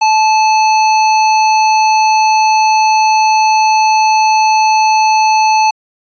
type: tone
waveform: square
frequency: 870 Hz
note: A5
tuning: 20 cents flat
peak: -8 dBFS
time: 0.01-5.71 s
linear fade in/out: 10 ms
effects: resampled to 16000 Hz